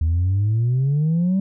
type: exponential sweep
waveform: sine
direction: up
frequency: 77.78 to 196.2 Hz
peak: -14 dBFS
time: 0.01-1.4 s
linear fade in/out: 5 ms
effects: tanh soft clip ceiling -14 dBFS